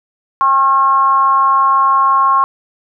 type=tone with frequency modulation; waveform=sine; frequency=1082 Hz; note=C#6; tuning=42 cents flat; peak=-8 dBFS; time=0.41-2.44 s; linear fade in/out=0 ms; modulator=281 Hz; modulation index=0.46; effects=none